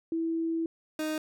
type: tone pair in turn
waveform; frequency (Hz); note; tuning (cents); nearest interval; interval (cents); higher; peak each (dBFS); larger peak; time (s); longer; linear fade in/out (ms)
sine / 30% pulse; 328.3 / 310.2; E4 / D#4; -7 / -5; minor second; 98; first; -27; neither; 0.12-0.66 / 0.99-1.18; first; 2
effects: none